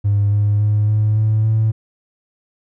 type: tone with pitch steps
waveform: triangle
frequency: 101.8 / 103.4 / 105.03 / 106.68 / 108.35 / 110.06 Hz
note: G#2 / G#2 / G#2 / G#2 / A2 / A2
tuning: -34 / -7 / +20 / +47 / -26 / +1 cents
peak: -9 dBFS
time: 0.04-1.72 s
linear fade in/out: 20 ms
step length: 280 ms
effects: tanh soft clip ceiling -9 dBFS